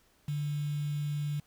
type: tone with quantisation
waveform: sine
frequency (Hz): 146.83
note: D3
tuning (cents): 0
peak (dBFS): -30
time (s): 0.28-1.4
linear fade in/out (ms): 5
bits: 8
effects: pink hiss -67 dBFS RMS until 1.46 s